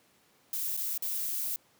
violet noise with dropouts, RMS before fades -33 dBFS, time 0.53-1.56 s, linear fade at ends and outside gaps 1 ms, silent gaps 0.767-0.774 / 0.977-1.023 s, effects pink hiss -65 dBFS RMS until 1.79 s + high-pass 150 Hz 12 dB/octave

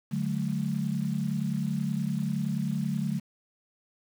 sine chord, D major, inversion none, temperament equal with one note detuned, 146.83 / 185 / 215.5 Hz, D3 / F#3 / A3, 0 / 0 / -36 cents, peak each -31 dBFS, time 0.11-3.2 s, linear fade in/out 20 ms, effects 8-bit

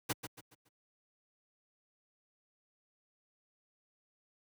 pink noise with echo, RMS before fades -33 dBFS, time 0.09-0.13 s, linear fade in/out 10 ms, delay 140 ms, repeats 4, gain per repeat -9 dB, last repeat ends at 0.69 s, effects high-pass 100 Hz 12 dB/octave

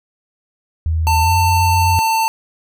sine tone with pitch glide, 80.4 to 89.21 Hz, E2 to F2, -43 to +37 cents, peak -14 dBFS, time 0.86-1.99 s, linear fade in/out 0 ms, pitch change +180 cents, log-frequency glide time 1.21-1.31 s
square tone, 894 Hz, A5, 27 cents sharp, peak -14 dBFS, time 1.07-2.28 s, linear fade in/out 0 ms
effects none

